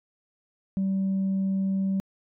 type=tone; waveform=sine; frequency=192.8 Hz; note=G3; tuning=28 cents flat; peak=-21 dBFS; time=0.77-2 s; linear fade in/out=0 ms; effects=tanh soft clip ceiling -21 dBFS

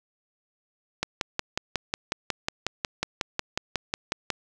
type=click train; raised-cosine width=0.2 ms; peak=-8 dBFS; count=19; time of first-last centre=1.03-4.303 s; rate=5.5 Hz; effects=none

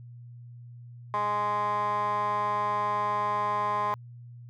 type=tone with band-pass filter; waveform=15% pulse; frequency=207.7 Hz; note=G#3; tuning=in tune; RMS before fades=-28 dBFS; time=1.14-3.94 s; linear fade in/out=0 ms; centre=1100 Hz; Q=9; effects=added 120 Hz sine -43 dBFS peak until 4.49 s

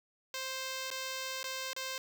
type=tone with dropouts; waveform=5% pulse; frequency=525 Hz; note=C5; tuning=6 cents sharp; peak=-25 dBFS; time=0.34-1.98 s; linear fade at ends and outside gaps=1 ms; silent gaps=0.903-0.913 / 1.431-1.441 / 1.732-1.764 s; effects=none

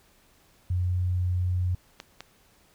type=tone; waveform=sine; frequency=90.2 Hz; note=F#2; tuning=44 cents flat; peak=-23 dBFS; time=0.7-1.75 s; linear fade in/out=5 ms
type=clicks; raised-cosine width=0.2 ms; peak=-21 dBFS; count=2; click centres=2.001 / 2.206 s
effects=pink hiss -61 dBFS RMS until 2.74 s

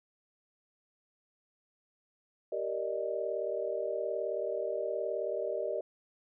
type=chord; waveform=sine; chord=Eb major seventh; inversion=first; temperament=just; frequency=388.9 / 466.7 / 583.4 / 622.3 Hz; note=G4 / Bb4 / D5 / Eb5; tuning=-14 / +2 / -12 / 0 cents; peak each=-38 / -37 / -37 / -36 dBFS; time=2.52-5.81 s; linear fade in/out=5 ms; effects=none

